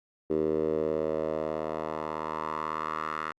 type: tone with band-pass filter sweep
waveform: 10% pulse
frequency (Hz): 78.2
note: D#2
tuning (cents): +9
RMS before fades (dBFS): -31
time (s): 0.3-3.32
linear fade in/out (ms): 5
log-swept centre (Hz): 390 to 1400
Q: 3.2
effects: Opus 48 kbps